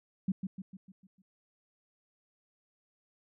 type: tone with echo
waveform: sine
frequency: 190 Hz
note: F#3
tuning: 46 cents sharp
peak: -26 dBFS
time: 0.28-0.32 s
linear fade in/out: 5 ms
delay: 150 ms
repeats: 6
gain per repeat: -6 dB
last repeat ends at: 1.22 s
effects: none